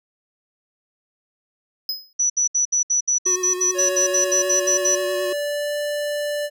square tone with exponential decay, 5060 Hz, D#8, 28 cents sharp, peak -20 dBFS, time 1.89-2.13 s, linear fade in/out 2 ms, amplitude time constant 51 ms
sine tone bursts, 5920 Hz, F#8, in tune, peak -16 dBFS, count 16, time 2.19-4.955 s, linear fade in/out 10 ms, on 110 ms, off 67 ms
square tone with vibrato, 365.5 Hz, F#4, 21 cents flat, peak -26 dBFS, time 3.26-5.33 s, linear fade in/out 5 ms, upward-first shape sine, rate 9.3 Hz, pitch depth 25 cents each way
square tone with pitch glide, 562 to 587.6 Hz, C#5 to D5, +24 to +1 cents, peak -23 dBFS, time 3.74-6.5 s, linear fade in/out 50 ms, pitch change +77 cents, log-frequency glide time 3.98-5.76 s
effects none

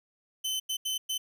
sawtooth tone bursts at uneven times, 3053 Hz, G7, 46 cents flat, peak -26 dBFS, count 4, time 0.44-0.6 / 0.69-0.77 / 0.85-0.98 / 1.09-1.18 s, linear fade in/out 10 ms, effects none

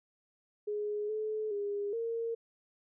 sine tone with pitch steps, 417.6 / 431.3 / 407.1 / 459.9 Hz, G#4 / A4 / G#4 / A#4, +10 / -35 / -35 / -23 cents, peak -32 dBFS, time 0.67-2.35 s, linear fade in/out 10 ms, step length 420 ms, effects none

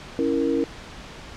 sine chord, A# diminished, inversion first, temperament equal, 277.2 / 329.6 / 466.2 Hz, C#4 / E4 / A#4, 0 / 0 / 0 cents, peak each -24 dBFS, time 0.19-0.64 s, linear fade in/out 0 ms, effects pink hiss -40 dBFS RMS until 1.36 s + low-pass 5000 Hz 12 dB/octave

